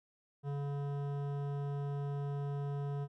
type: tone with hard clipping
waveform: sine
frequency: 142 Hz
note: C#3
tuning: 42 cents sharp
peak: -37 dBFS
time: 0.43-3.08 s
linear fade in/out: 50 ms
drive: 14 dB
effects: none